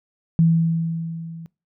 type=tone with level ramp; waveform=sine; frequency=164.81 Hz; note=E3; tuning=in tune; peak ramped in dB=-11 to -34 dBFS; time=0.39-1.46 s; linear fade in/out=0 ms; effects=noise-tail reverb RT60 0.3 s tail -24 dB re dry